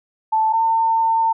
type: tone pair in turn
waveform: sine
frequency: 879 / 902.7 Hz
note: A5 / A5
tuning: -2 / +44 cents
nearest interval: unison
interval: 46 cents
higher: second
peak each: -14 dBFS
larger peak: neither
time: 0.32-0.53 / 0.53-1.33 s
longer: second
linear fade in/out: 10 ms
effects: none